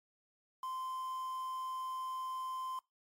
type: tone with quantisation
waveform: triangle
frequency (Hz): 1037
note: C6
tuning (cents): -16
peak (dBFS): -36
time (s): 0.63-2.79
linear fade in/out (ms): 2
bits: 9
effects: noise-tail reverb RT60 0.2 s tail -23 dB re dry + MP3 64 kbps

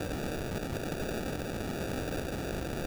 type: noise with sample-and-hold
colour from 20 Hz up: violet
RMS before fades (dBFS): -35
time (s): 0-2.86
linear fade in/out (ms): 5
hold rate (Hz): 1050
effects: none

